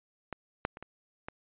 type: clicks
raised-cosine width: 0.5 ms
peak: -21 / -13 / -29 / -28 / -23 dBFS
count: 5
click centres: 0.327 / 0.651 / 0.771 / 0.826 / 1.285 s
effects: resampled to 8000 Hz